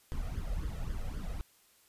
brown noise with flanger, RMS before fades -36 dBFS, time 0.12-1.41 s, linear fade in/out 0 ms, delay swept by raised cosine 0.61 to 1.61 ms, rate 3.8 Hz, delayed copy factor +0.75, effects white hiss -65 dBFS RMS until 1.88 s + resampled to 32000 Hz

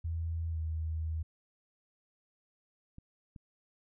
sine tone with pitch glide, 82.41 to 79.83 Hz, E2 to D#2, 0 to +45 cents, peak -32 dBFS, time 0.04-1.23 s, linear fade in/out 10 ms, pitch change -55 cents, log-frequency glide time 0.5-0.58 s
clicks, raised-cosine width 5 ms, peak -36 dBFS, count 2, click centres 2.984 / 3.362 s
effects none

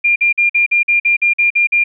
sine tone bursts, 2400 Hz, D7, 37 cents sharp, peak -9 dBFS, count 11, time 0.04-1.84 s, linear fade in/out 10 ms, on 120 ms, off 48 ms, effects none

